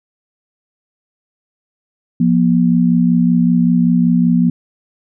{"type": "tone pair together", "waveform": "sine", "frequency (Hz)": [174.94, 240.2], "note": ["F3", "B3"], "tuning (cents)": [3, -48], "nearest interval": "perfect fourth", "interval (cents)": 549, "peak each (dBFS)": -12, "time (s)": [2.2, 4.5], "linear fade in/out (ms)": 5, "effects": []}